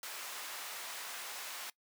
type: high-pass noise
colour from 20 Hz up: pink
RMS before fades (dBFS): -44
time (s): 0.03-1.7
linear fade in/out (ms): 2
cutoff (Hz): 950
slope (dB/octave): 12
effects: noise-tail reverb RT60 0.1 s tail -21 dB re dry